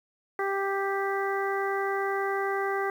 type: harmonic tone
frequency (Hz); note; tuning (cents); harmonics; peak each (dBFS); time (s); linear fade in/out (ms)
393.1; G4; +5; 1 / 2 / 3 / 4 / 5; -29 / -32 / -34 / -35 / -36; 0.39-2.9; 2
effects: 9-bit